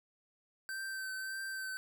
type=tone with vibrato; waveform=square; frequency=1550 Hz; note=G6; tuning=20 cents flat; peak=-39 dBFS; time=0.69-1.77 s; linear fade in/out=0 ms; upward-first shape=triangle; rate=1.7 Hz; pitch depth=24 cents each way; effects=none